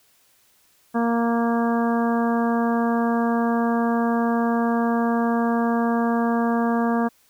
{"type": "harmonic tone", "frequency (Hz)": 233.1, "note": "A#3", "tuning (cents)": 0, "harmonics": [1, 2, 3, 4, 5, 6, 7], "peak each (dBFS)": [-20, -27, -27, -30, -31, -39, -34], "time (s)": [0.94, 7.09], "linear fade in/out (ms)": 20, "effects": ["white hiss -60 dBFS RMS until 7.29 s"]}